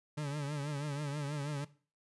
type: tone with vibrato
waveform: 40% pulse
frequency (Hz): 145.3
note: D3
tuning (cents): -18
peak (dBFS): -34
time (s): 0.17-1.65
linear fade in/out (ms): 10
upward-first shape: triangle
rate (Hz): 6.2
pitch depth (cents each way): 90
effects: noise-tail reverb RT60 0.4 s tail -18 dB re dry + resampled to 24000 Hz